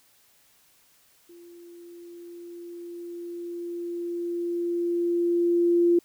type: tone with level ramp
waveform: sine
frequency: 345.3 Hz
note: F4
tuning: 20 cents flat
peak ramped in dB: -46 to -16 dBFS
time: 1.29-5.99 s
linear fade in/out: 5 ms
effects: white hiss -61 dBFS RMS until 6.04 s